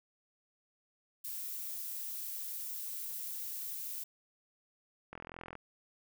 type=noise; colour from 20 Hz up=violet; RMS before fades=-41 dBFS; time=1.24-4.04 s; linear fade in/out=10 ms
type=click train; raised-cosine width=0.5 ms; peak=-30 dBFS; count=19; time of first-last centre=5.13-5.554 s; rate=42.5 Hz
effects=none